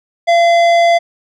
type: tone with tanh clipping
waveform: sine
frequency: 683 Hz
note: F5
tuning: 39 cents flat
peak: -9 dBFS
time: 0.27-0.99 s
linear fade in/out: 20 ms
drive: 14 dB
effects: none